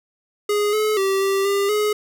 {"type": "tone with pitch steps", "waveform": "square", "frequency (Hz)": [414.5, 428.9, 387.9, 390.7, 399.1, 421.1], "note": ["G#4", "A4", "G4", "G4", "G4", "G#4"], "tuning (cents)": [-3, -44, -18, -6, 31, 24], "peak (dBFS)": -18, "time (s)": [0.49, 1.93], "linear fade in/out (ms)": 5, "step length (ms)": 240, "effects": []}